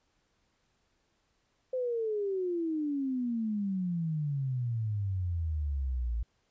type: exponential sweep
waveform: sine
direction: down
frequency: 520 to 55 Hz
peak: -29 dBFS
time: 1.73-6.23 s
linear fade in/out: 5 ms
effects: pink hiss -74 dBFS RMS until 6.5 s + resampled to 16000 Hz